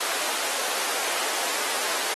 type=high-pass noise; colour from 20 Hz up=pink; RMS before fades=-28 dBFS; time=0-2.14 s; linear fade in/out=10 ms; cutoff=530 Hz; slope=12 dB/octave; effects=high-pass 300 Hz 12 dB/octave + AAC 32 kbps